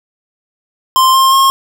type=tone with pitch steps; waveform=square; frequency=1046.5 / 1061.1 / 1075.9 Hz; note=C6 / C6 / C6; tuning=0 / +24 / +48 cents; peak=-7 dBFS; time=0.96-1.5 s; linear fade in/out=0 ms; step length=180 ms; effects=none